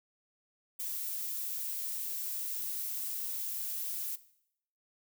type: noise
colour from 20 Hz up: violet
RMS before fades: -37 dBFS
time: 0.79-4.16 s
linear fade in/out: 10 ms
effects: noise-tail reverb RT60 0.7 s tail -17 dB re dry